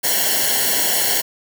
white noise with comb filter, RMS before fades -18 dBFS, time 0.03-1.22 s, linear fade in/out 20 ms, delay 0.81 ms, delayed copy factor -0.95, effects none

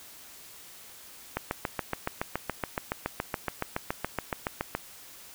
click train, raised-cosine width 0.5 ms, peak -13 dBFS, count 25, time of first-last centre 1.37-4.75 s, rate 7.1 Hz, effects white hiss -49 dBFS RMS until 5.34 s

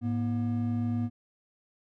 triangle tone pair together, 106.73 / 239.6 Hz, G#2 / A#3, +48 / +48 cents, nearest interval octave + major second, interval 1400 cents, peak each -28 / -27 dBFS, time 0.01-1.1 s, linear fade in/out 50 ms, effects none

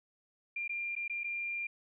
sine tone with dropouts, 2391 Hz, D7, 30 cents sharp, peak -34 dBFS, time 0.56-1.67 s, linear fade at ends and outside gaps 5 ms, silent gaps 0.679-0.693 / 0.953-0.963 / 1.08-1.097 / 1.235-1.242 s, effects none

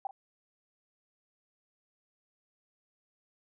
sine tone with echo, 784 Hz, G5, in tune, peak -31 dBFS, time 0.05-0.07 s, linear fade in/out 2 ms, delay 40 ms, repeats 1, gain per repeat -14 dB, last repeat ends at 0.11 s, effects none

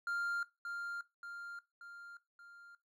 triangle tone with echo, 1396.9 Hz, F6, in tune, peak -33 dBFS, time 0.07-0.43 s, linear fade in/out 2 ms, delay 580 ms, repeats 4, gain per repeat -5 dB, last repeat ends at 2.75 s, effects noise-tail reverb RT60 0.2 s tail -17 dB re dry

